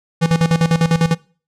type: tone with tremolo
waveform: square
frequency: 165.3 Hz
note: E3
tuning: 5 cents sharp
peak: -11 dBFS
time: 0.21-1.15 s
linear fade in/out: 20 ms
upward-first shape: square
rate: 10 Hz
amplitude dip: 80%
effects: noise-tail reverb RT60 0.4 s tail -23 dB re dry + low-pass 8000 Hz 12 dB/octave